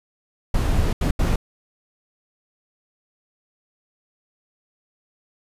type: noise bursts at uneven times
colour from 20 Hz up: brown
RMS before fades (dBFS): -19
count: 3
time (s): 0.54-0.93 / 1.01-1.11 / 1.19-1.36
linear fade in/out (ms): 5
effects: resampled to 32000 Hz